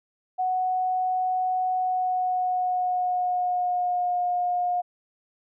sine tone with pitch glide, 740 to 714.8 Hz, F#5 to F5, 0 to +40 cents, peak -22 dBFS, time 0.38-4.82 s, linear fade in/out 20 ms, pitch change -60 cents, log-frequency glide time 1.75-4.2 s, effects none

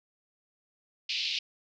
pink band-pass noise, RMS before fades -32 dBFS, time 1.09-1.39 s, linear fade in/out 5 ms, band 2500 to 5000 Hz, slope 48 dB/octave, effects none

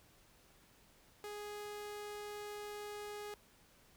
sawtooth tone, 415.3 Hz, G#4, in tune, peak -40 dBFS, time 1.24-3.34 s, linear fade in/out 0 ms, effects pink hiss -66 dBFS RMS until 3.96 s

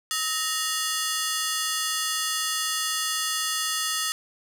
10% pulse ring-modulated tone, 1568 Hz, G6, in tune, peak -13 dBFS, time 0.11-4.12 s, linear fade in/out 0 ms, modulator 288 Hz, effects none

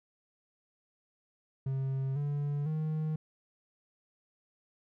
triangle tone with pitch steps, 134.1 / 144.56 / 155.83 Hz, C3 / D3 / D#3, +43 / -27 / +3 cents, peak -28 dBFS, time 1.66-3.16 s, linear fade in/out 5 ms, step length 500 ms, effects none

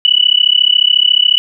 sine tone with amplitude modulation, 2960 Hz, F#7, in tune, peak -3 dBFS, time 0.05-1.38 s, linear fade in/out 0 ms, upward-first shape sine, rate 34.1 Hz, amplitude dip 100%, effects none

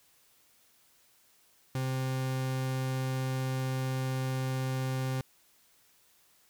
40% pulse tone, 130.81 Hz, C3, in tune, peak -29 dBFS, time 1.75-5.21 s, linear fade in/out 2 ms, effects white hiss -65 dBFS RMS until 6.49 s

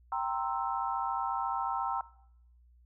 sine chord, C dominant seventh, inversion second, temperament equal, 784 / 932.3 / 1046.5 / 1318.5 Hz, G5 / Bb5 / C6 / E6, 0 / 0 / 0 / 0 cents, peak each -35 / -34 / -37 / -37 dBFS, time 0.12-2.01 s, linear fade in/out 2 ms, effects noise-tail reverb RT60 0.7 s tail -19 dB re dry + added 60 Hz sine -58 dBFS peak until 2.85 s

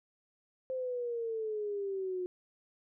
sine exponential sweep, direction down, 523.3 to 359.4 Hz, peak -33 dBFS, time 0.7-2.26 s, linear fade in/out 0 ms, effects none

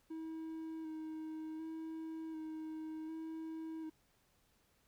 triangle tone with vibrato, 318 Hz, D#4, 38 cents sharp, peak -40 dBFS, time 0.1-3.9 s, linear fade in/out 10 ms, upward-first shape square, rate 0.67 Hz, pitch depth 17 cents each way, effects pink hiss -74 dBFS RMS until 4.87 s

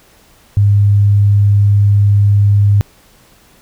sine tone, 101.7 Hz, G#2, 36 cents flat, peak -6 dBFS, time 0.57-2.81 s, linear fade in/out 0 ms, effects pink hiss -47 dBFS RMS until 3.61 s

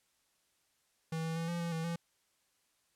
square tone with pitch steps, 161.7 / 162.6 / 165.6 / 171.6 / 169.5 / 162.4 / 169.2 Hz, E3 / E3 / E3 / F3 / E3 / E3 / E3, -33 / -23 / +8 / -30 / +49 / -26 / +45 cents, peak -35 dBFS, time 1.12-1.96 s, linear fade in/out 5 ms, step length 120 ms, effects white hiss -75 dBFS RMS until 2.95 s + low-pass 11000 Hz 12 dB/octave

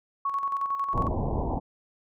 sine tone with tremolo, 1108.7 Hz, C#6, in tune, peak -24 dBFS, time 0.25-1.08 s, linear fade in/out 5 ms, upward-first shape square, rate 11 Hz, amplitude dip 50%
pink low-pass noise, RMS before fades -28 dBFS, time 0.93-1.6 s, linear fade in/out 20 ms, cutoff 1000 Hz, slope 96 dB/octave
effects none

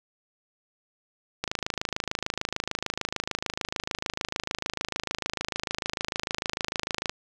click train, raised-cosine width 0.2 ms, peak -10 dBFS, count 152, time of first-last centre 1.44-7.095 s, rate 26.7 Hz, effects none

